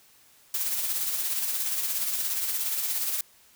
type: noise with tremolo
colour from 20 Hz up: blue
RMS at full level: -27 dBFS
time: 0.54-3.21 s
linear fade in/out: 2 ms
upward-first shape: sine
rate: 17 Hz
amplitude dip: 40%
effects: white hiss -58 dBFS RMS until 3.55 s